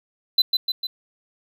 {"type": "tone with echo", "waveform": "triangle", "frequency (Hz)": 4029, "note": "B7", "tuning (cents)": 34, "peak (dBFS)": -11, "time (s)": [0.38, 0.42], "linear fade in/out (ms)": 5, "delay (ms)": 150, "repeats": 3, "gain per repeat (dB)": -4, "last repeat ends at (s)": 0.87, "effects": []}